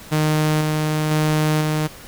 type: tone with tremolo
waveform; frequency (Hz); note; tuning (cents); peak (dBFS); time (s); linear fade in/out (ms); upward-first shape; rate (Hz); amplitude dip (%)
sawtooth; 153.9; D#3; -19; -12; 0.11-1.88; 20; square; 1; 25
effects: pink hiss -40 dBFS RMS until 2.07 s